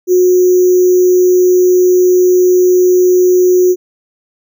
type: tone with sample-and-hold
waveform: sine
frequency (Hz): 363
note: F#4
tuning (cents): -33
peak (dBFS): -5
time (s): 0.07-3.76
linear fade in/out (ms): 50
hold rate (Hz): 6300
effects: none